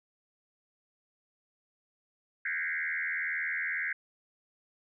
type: tone with frequency modulation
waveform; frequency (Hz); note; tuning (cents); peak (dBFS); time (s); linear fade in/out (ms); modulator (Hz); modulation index
sine; 1850; A#6; -14; -30; 2.45-3.93; 5; 81.8; 3.9
effects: none